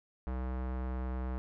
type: tone with low-pass filter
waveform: square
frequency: 63.6 Hz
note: C2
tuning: 48 cents flat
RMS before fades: -36 dBFS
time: 0.27-1.38 s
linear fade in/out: 0 ms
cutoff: 1300 Hz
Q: 1.1
effects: none